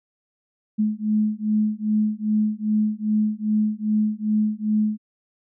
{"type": "beating tone pair", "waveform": "sine", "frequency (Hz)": [212.3, 214.8], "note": ["G#3", "A3"], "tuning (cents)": [38, -41], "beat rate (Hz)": 2.5, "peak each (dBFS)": -22, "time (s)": [0.78, 4.98], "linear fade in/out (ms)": 20, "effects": []}